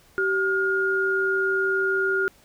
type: tone pair together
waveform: sine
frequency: 384.8 / 1422 Hz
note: G4 / F6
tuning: -32 / +31 cents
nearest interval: octave + major seventh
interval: 2263 cents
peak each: -24 / -22 dBFS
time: 0.18-2.28 s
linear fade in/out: 0 ms
effects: pink hiss -56 dBFS RMS until 2.44 s